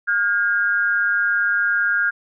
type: tone pair together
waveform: sine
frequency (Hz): 1417.6 / 1620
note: F6 / G#6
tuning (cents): +25 / -43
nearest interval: major second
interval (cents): 232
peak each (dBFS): -19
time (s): 0.07-2.11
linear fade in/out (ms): 20
effects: none